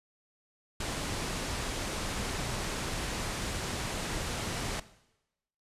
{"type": "low-pass noise", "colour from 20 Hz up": "pink", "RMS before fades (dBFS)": -35, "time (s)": [0.8, 4.8], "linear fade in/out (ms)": 5, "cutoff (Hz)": 9700, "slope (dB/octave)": 24, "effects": ["noise-tail reverb RT60 0.9 s tail -17 dB re dry", "resampled to 32000 Hz"]}